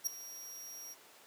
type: tone with ADSR envelope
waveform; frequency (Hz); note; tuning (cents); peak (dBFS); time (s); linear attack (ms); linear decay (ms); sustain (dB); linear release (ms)
sawtooth; 5660; F8; +22; -26; 0.04-0.95; 28; 6; -17; 30
effects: pink hiss -58 dBFS RMS until 1.26 s + high-pass 400 Hz 12 dB/octave